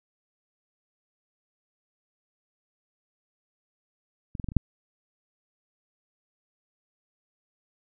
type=clicks; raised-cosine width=5 ms; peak=-23 / -20 / -20 / -18 / -27 / -6 dBFS; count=6; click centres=4.352 / 4.398 / 4.443 / 4.487 / 4.519 / 4.567 s; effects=none